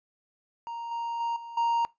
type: tone with level steps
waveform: triangle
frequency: 932.3 Hz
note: A#5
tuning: in tune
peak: -32 / -28 / -25 / -37 / -21 dBFS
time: 0.67-1.85 s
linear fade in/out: 0 ms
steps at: 0.91 / 1.2 / 1.36 / 1.57 s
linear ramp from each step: 5 ms
effects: noise-tail reverb RT60 0.2 s tail -22 dB re dry + resampled to 16000 Hz